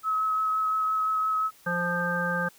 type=tone with vibrato; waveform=sine; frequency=1284 Hz; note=E6; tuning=46 cents flat; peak=-23 dBFS; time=0.03-1.51 s; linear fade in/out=50 ms; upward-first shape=triangle; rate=5.8 Hz; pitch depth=14 cents each way
type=harmonic tone; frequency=174.61 Hz; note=F3; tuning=in tune; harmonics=1 / 3 / 5 / 7 / 9; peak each=-31 / -32 / -36 / -33 / -28 dBFS; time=1.66-2.49 s; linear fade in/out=10 ms
effects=white hiss -56 dBFS RMS until 2.58 s